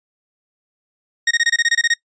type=tone bursts; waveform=sawtooth; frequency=1864.7 Hz; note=A#6; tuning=in tune; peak=-9 dBFS; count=11; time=1.27-1.939 s; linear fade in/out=5 ms; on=39 ms; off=24 ms; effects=noise-tail reverb RT60 0.1 s tail -23 dB re dry + resampled to 16000 Hz